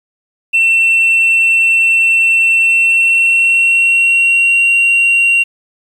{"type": "tone with pitch glide", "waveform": "sine", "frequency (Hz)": [2695, 2753], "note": ["E7", "F7"], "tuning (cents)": [38, -25], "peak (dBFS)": -5, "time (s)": [0.53, 5.44], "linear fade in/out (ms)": 20, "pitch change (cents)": 37, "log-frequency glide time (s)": [2.6, 4.66], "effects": ["tanh soft clip ceiling -6 dBFS", "7-bit"]}